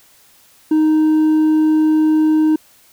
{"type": "tone with hard clipping", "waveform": "sine", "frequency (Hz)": 311.1, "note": "D#4", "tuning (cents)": 0, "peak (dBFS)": -11, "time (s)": [0.71, 2.56], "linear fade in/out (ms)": 5, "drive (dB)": 2, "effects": ["white hiss -50 dBFS RMS until 2.92 s"]}